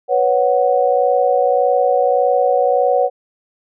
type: chord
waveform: sine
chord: B suspended second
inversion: none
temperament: just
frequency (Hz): 493.9 / 555.6 / 740.8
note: B4 / C#5 / F#5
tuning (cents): 0 / +4 / +2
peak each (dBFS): -16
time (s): 0.08-3.1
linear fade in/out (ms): 50
effects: none